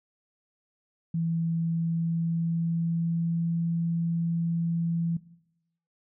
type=tone with pitch glide; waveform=sine; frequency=165.6 to 167.72 Hz; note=E3 to E3; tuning=+8 to +30 cents; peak=-25 dBFS; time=1.14-5.17 s; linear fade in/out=5 ms; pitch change=+22 cents; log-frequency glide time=1.57-3.56 s; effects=noise-tail reverb RT60 0.8 s tail -18 dB re dry